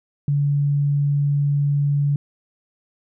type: tone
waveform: sine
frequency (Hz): 143.3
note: D3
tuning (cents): -42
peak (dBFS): -16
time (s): 0.28-2.16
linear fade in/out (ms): 2
effects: none